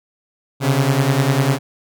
sawtooth beating tone pair, 130.81 / 140.81 Hz, C3 / C#3, 0 / +27 cents, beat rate 10 Hz, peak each -13 dBFS, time 0.6-1.59 s, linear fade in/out 50 ms, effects none

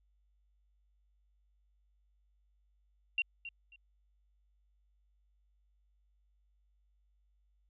sine tone with echo, 2758 Hz, F7, 22 cents flat, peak -28 dBFS, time 3.18-3.22 s, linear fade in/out 2 ms, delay 270 ms, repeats 2, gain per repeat -13 dB, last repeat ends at 3.76 s, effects added 50 Hz sine -69 dBFS peak until 7.69 s

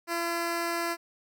10% pulse tone, 339.4 Hz, F4, 49 cents flat, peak -20 dBFS, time 0.07-0.97 s, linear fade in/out 50 ms, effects none

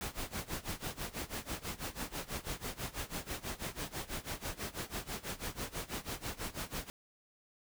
pink noise with tremolo, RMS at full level -38 dBFS, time 0.01-6.9 s, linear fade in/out 0 ms, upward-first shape sine, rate 6.1 Hz, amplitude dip 90%, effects none

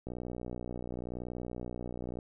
click train, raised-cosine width 2 ms, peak -26 dBFS, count 130, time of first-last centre 0.07-2.188 s, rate 60.9 Hz, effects none

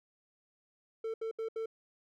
triangle tone bursts, 447.5 Hz, A4, 29 cents sharp, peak -32 dBFS, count 4, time 1.04-1.659 s, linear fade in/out 5 ms, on 100 ms, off 73 ms, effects none

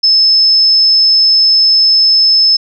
sine tone, 5230 Hz, E8, 15 cents flat, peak -5 dBFS, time 0.03-2.57 s, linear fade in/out 10 ms, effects none

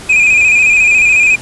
triangle tone with vibrato, 2468 Hz, D#7, 15 cents flat, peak -4 dBFS, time 0.09-1.36 s, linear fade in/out 10 ms, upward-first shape square, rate 14 Hz, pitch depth 45 cents each way, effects pink hiss -30 dBFS RMS until 1.41 s + resampled to 24000 Hz

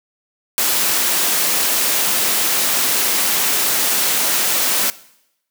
white noise, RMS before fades -17 dBFS, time 0.58-4.9 s, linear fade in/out 0 ms, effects noise-tail reverb RT60 0.8 s tail -19 dB re dry + high-pass 200 Hz 12 dB/octave

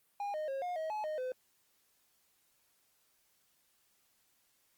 triangle tone with pitch steps, 812 / 616 / 541 / 715 / 635 / 852 / 617 / 510 Hz, G#5 / D#5 / C#5 / F5 / D#5 / G#5 / D#5 / C5, -39 / -17 / -42 / +41 / +35 / +44 / -15 / -44 cents, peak -33 dBFS, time 0.2-1.32 s, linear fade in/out 2 ms, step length 140 ms, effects white hiss -73 dBFS RMS until 4.77 s + Opus 32 kbps

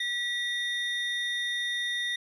triangle tone pair together, 1939 / 3654 Hz, B6 / A#7, -32 / -35 cents, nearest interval major seventh, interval 1097 cents, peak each -29 / -30 dBFS, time 0-2.16 s, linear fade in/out 5 ms, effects resampled to 32000 Hz

